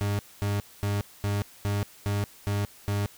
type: tone bursts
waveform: 40% pulse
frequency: 101.7 Hz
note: G#2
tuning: 36 cents flat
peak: -24 dBFS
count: 8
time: 0.01-3.06 s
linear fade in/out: 0 ms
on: 180 ms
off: 230 ms
effects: white hiss -52 dBFS RMS until 3.17 s